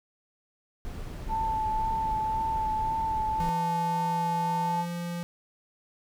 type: noise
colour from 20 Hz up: brown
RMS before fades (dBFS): -36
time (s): 0.85-3.49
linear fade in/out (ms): 0
type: tone with vibrato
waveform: sine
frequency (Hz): 880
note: A5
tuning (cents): 0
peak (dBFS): -26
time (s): 1.28-4.86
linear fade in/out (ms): 50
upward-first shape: sine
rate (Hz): 1.9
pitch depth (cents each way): 18
type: tone with pitch glide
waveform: square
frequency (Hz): 167.4 to 172.8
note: E3 to F3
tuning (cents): +27 to -18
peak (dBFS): -32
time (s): 3.4-5.23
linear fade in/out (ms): 0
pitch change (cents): +55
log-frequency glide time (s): 4.61-4.89
effects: none